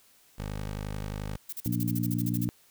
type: tone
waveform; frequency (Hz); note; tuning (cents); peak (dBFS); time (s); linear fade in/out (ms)
15% pulse; 51.4; G#1; -17; -27; 0.38-1.37; 10
type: noise bursts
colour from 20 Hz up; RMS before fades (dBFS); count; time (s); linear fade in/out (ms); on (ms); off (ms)
violet; -36; 13; 1.49-2.45; 5; 36; 41
type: harmonic tone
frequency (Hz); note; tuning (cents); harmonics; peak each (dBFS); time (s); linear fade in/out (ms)
59; A#1; +22; 2 / 3 / 4 / 5; -30 / -32 / -33 / -34; 1.66-2.49; 0
effects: white hiss -61 dBFS RMS until 2.7 s